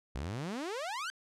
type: exponential sweep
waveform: sawtooth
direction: up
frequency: 58.27 to 1593 Hz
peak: -32 dBFS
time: 0.15-1.1 s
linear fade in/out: 0 ms
effects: low-pass 8000 Hz 12 dB/octave